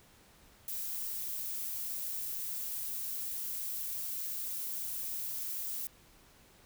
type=noise; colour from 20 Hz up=violet; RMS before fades=-38 dBFS; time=0.68-5.87 s; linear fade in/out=0 ms; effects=pink hiss -61 dBFS RMS until 6.65 s